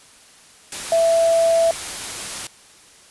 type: tone in noise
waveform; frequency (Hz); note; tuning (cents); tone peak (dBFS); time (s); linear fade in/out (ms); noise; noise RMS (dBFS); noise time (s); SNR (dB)
sine; 664; E5; +12; -13; 0.92-1.71; 2; white; -29; 0.72-2.47; +13
effects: white hiss -48 dBFS RMS until 3.1 s + resampled to 24000 Hz